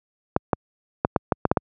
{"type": "clicks", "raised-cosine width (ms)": 1, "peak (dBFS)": -3, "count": 8, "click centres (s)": [0.364, 0.532, 1.049, 1.162, 1.322, 1.453, 1.515, 1.572], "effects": ["high-pass 80 Hz 12 dB/octave"]}